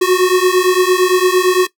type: beating tone pair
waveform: square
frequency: 362.8 / 371.6 Hz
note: F#4 / F#4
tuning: -34 / +7 cents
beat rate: 8.8 Hz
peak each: -13 dBFS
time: 0.01-1.67 s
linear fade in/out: 10 ms
effects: noise-tail reverb RT60 0.1 s tail -17 dB re dry